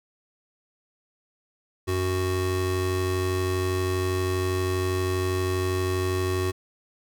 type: tone pair together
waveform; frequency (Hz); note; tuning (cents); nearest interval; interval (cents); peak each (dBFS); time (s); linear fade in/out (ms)
square; 92.5 / 370; F#2 / F#4; 0 / 0; 2 octaves; 2400; -27; 1.87-6.52; 20
effects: none